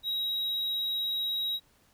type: tone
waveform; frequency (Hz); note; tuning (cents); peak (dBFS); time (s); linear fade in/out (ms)
triangle; 3829; A#7; +46; -27; 0.03-1.6; 50
effects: pink hiss -65 dBFS RMS until 1.93 s